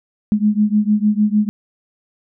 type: beating tone pair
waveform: sine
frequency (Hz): 207.7 / 214.3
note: G#3 / A3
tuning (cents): 0 / -45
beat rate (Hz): 6.6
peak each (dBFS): -15 / -16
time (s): 0.32-1.49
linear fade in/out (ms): 0
effects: none